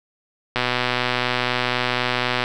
click train, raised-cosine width 0.3 ms, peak -4 dBFS, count 234, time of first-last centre 0.56-2.439 s, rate 124 Hz, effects none

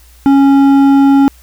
sine tone with hard clipping, 276.1 Hz, C#4, 7 cents flat, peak -6 dBFS, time 0.26-1.28 s, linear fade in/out 0 ms, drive 8 dB, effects added 60 Hz sine -40 dBFS peak until 1.42 s + white hiss -46 dBFS RMS until 1.42 s

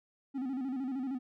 triangle tone with vibrato, 262.8 Hz, C4, 8 cents sharp, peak -31 dBFS, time 0.34-1.19 s, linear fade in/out 20 ms, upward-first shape square, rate 13 Hz, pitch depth 79 cents each way, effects none

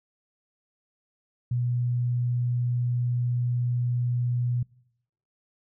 sine tone, 122.1 Hz, B2, 19 cents flat, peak -23 dBFS, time 1.51-4.63 s, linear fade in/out 5 ms, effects noise-tail reverb RT60 0.8 s tail -25 dB re dry

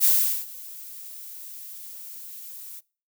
violet noise with ADSR envelope, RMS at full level -17 dBFS, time 0-2.81 s, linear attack 42 ms, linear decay 410 ms, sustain -23 dB, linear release 27 ms, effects noise-tail reverb RT60 0.4 s tail -24 dB re dry

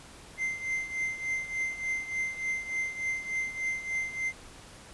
triangle tone with tremolo, 2082 Hz, C7, 9 cents flat, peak -25 dBFS, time 0.37-4.33 s, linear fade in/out 50 ms, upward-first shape triangle, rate 3.4 Hz, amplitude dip 80%, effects pink hiss -50 dBFS RMS until 4.93 s + resampled to 24000 Hz

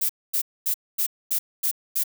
violet noise bursts, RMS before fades -23 dBFS, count 7, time 0.01-2.038 s, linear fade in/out 10 ms, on 84 ms, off 240 ms, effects none

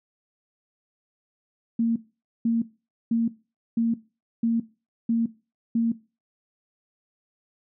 sine tone bursts, 230 Hz, A#3, 23 cents flat, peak -19 dBFS, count 7, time 1.79-5.92 s, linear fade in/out 5 ms, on 170 ms, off 490 ms, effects noise-tail reverb RT60 0.3 s tail -18 dB re dry

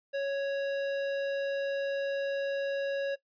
sine tone with hard clipping, 554.4 Hz, C#5, in tune, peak -31 dBFS, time 0.13-3.16 s, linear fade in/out 20 ms, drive 14 dB, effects noise-tail reverb RT60 0.1 s tail -19 dB re dry + resampled to 11025 Hz

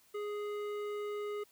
triangle tone with hard clipping, 415.3 Hz, G#4, in tune, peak -38 dBFS, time 0.14-1.44 s, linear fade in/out 10 ms, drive 16 dB, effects white hiss -66 dBFS RMS until 1.51 s

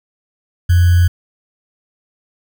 sine tone with sample-and-hold, 87.6 Hz, F2, 6 cents sharp, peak -7 dBFS, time 0.69-1.08 s, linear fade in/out 10 ms, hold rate 1575 Hz, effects none

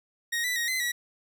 sawtooth tone with pitch steps, 1873 / 1981 / 1880 / 2043 / 1931 Hz, A#6 / B6 / A#6 / C7 / B6, +8 / +5 / +14 / -42 / -39 cents, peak -23 dBFS, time 0.32-0.92 s, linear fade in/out 10 ms, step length 120 ms, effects none

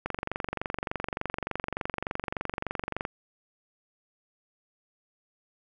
click train, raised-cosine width 0.5 ms, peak -15 dBFS, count 71, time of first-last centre 0.06-3.051 s, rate 23.4 Hz, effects none

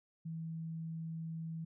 sine tone, 162.7 Hz, E3, 22 cents flat, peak -39 dBFS, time 0.25-1.65 s, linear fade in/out 10 ms, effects none

